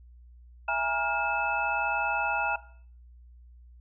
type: tone cluster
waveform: sine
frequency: 663 / 824 / 945 / 1411 / 2615 Hz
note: E5 / G#5 / A#5 / F6 / E7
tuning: +10 / -14 / +23 / +17 / -15 cents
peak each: -34 / -31 / -32 / -30 / -32 dBFS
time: 0.68-2.56 s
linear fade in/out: 5 ms
effects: noise-tail reverb RT60 0.5 s tail -17 dB re dry + added 60 Hz sine -49 dBFS peak until 3.8 s